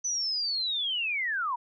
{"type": "linear sweep", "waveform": "sine", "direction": "down", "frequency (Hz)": [6050, 920], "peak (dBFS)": -27, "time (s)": [0.04, 1.56], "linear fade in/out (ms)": 10, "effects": []}